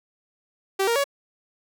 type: tone with pitch steps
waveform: sawtooth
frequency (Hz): 387.8 / 466.5 / 561.3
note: G4 / A#4 / C#5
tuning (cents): -19 / +1 / +22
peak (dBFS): -16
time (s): 0.79-1.042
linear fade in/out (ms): 10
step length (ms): 84
effects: none